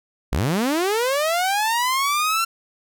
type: linear sweep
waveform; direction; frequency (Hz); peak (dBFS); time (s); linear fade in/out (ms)
sawtooth; up; 46.25 to 1369; -15; 0.32-2.45; 10
effects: none